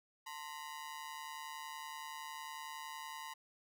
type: ring-modulated tone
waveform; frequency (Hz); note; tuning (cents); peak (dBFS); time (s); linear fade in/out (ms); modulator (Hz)
sawtooth; 970; B5; -31; -38; 0.26-3.34; 10; 75.4
effects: none